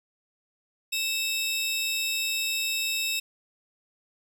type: tone pair together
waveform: sawtooth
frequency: 2637 / 3757 Hz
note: E7 / A#7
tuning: 0 / +13 cents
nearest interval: tritone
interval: 613 cents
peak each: -25 / -27 dBFS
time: 0.92-3.2 s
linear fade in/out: 10 ms
effects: none